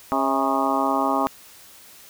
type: harmonic tone with a mistuned harmonic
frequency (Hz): 136.5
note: C#3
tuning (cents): -26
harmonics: 2 / 3 / 4 / 5 / 6 / 7 / 8 / 9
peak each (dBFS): -25 / -32 / -32 / -27 / -25 / -28 / -26 / -28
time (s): 0.12-1.27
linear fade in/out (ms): 0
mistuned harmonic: 5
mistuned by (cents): -72
effects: white hiss -47 dBFS RMS until 2.09 s